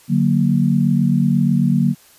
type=chord; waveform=sine; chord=D augmented; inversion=none; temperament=equal; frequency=146.83 / 185 / 233.1 Hz; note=D3 / F#3 / A#3; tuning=0 / 0 / 0 cents; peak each=-17 dBFS; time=0.08-1.95 s; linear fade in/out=50 ms; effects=white hiss -49 dBFS RMS until 2.18 s + resampled to 32000 Hz